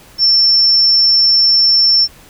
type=tone; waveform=sine; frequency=5390 Hz; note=E8; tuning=38 cents sharp; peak=-7 dBFS; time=0.18-2.08 s; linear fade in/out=50 ms; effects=pink hiss -42 dBFS RMS until 2.29 s